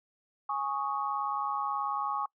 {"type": "chord", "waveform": "sine", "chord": "Ab suspended fourth", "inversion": "none", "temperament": "just", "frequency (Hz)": [830.6, 1107.5, 1245.9], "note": ["Ab5", "Db6", "Eb6"], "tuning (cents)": [0, -2, 2], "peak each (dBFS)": [-34, -32, -37], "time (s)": [0.49, 2.26], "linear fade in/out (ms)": 5, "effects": ["noise-tail reverb RT60 0.1 s tail -25 dB re dry"]}